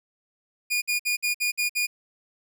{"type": "tone bursts", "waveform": "sawtooth", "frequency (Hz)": 2437, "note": "D#7", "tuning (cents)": -37, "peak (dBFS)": -19, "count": 7, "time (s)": [0.7, 1.87], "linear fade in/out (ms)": 20, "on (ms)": 120, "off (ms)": 55, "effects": []}